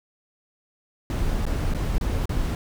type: noise with dropouts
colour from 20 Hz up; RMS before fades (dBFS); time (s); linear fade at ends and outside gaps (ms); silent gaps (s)
brown; -24; 1.1-2.55; 1; 1.454-1.465 / 1.738-1.747 / 1.982-2.011 / 2.256-2.293
effects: none